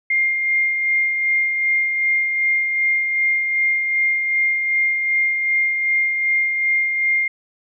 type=tone with tremolo; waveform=sine; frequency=2115 Hz; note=C7; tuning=18 cents sharp; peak=-14 dBFS; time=0.1-7.28 s; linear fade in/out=5 ms; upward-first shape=sine; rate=2.6 Hz; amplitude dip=40%; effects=none